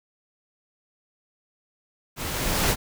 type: noise with level ramp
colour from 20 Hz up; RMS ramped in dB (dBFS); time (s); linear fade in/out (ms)
pink; -32 to -20; 2.16-2.76; 50
effects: none